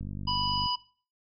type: click train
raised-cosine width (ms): 5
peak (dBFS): -25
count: 33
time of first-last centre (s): 0.01-0.659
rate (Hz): 49.3
type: harmonic tone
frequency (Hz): 987.8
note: B5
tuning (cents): 0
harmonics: 1 / 3 / 5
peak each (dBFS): -30 / -32 / -31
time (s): 0.27-0.76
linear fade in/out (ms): 10
effects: noise-tail reverb RT60 0.4 s tail -18 dB re dry